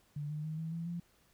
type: tone with pitch steps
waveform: sine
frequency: 146.83 / 151.57 / 156.46 / 161.51 / 166.73 / 172.11 Hz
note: D3 / D#3 / D#3 / E3 / E3 / F3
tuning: 0 / -45 / +10 / -35 / +20 / -25 cents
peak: -36 dBFS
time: 0.16-1 s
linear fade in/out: 5 ms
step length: 140 ms
effects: pink hiss -69 dBFS RMS until 1.33 s